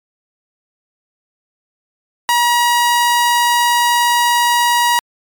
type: tone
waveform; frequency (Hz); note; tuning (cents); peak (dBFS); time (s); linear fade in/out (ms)
sawtooth; 957; A#5; +45; -7; 2.29-4.99; 0
effects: MP3 96 kbps